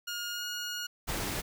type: tone with pitch glide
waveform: 15% pulse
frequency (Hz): 1425 to 1439.1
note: F6 to F#6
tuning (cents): +34 to -48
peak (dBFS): -28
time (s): 0.07-0.87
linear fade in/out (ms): 10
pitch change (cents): +18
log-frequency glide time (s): 0.31-0.44
type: noise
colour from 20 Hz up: pink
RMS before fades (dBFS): -34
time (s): 1.07-1.42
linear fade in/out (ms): 20
effects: none